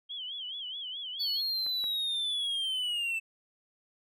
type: tone with vibrato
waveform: sine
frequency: 3174 Hz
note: G7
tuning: 21 cents sharp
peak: -36 dBFS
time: 0.09-1.42 s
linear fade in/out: 20 ms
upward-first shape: sine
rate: 4.7 Hz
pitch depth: 130 cents each way
type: linear sweep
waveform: triangle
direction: down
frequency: 4504 to 2637 Hz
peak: -28 dBFS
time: 1.19-3.2 s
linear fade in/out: 20 ms
type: clicks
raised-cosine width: 0.5 ms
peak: -32 / -31 dBFS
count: 2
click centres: 1.665 / 1.841 s
effects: none